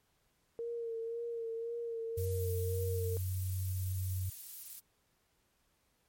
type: tone with vibrato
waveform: sine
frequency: 461.9 Hz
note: A#4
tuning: 16 cents flat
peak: -36 dBFS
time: 0.59-3.17 s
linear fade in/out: 0 ms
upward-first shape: sine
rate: 1.9 Hz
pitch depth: 31 cents each way
type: noise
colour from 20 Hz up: violet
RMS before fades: -45 dBFS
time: 2.17-4.8 s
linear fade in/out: 10 ms
type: tone with pitch glide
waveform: sine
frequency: 92 to 93.34 Hz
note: F#2 to F#2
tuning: -9 to +16 cents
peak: -33 dBFS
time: 2.17-4.3 s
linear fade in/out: 10 ms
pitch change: +25 cents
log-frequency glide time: 2.66-3.6 s
effects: pink hiss -75 dBFS RMS until 6.08 s + MP3 64 kbps